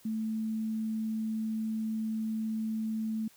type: tone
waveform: sine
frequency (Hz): 220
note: A3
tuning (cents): 0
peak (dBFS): -30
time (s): 0.05-3.28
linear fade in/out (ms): 5
effects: white hiss -60 dBFS RMS until 3.36 s